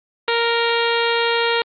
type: harmonic tone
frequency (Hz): 466.2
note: A#4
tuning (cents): 0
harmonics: 1 / 2 / 3 / 4 / 5 / 6 / 7 / 8 / 9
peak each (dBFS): -20 / -23 / -25 / -26 / -27 / -28 / -28 / -29 / -30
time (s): 0.28-1.62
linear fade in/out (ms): 2
effects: Opus 24 kbps